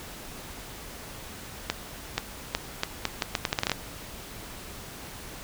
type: accelerating click train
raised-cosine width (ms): 0.2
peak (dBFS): -7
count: 14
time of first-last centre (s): 1.7-3.717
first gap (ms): 480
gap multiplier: 0.77
effects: pink hiss -42 dBFS RMS until 5.43 s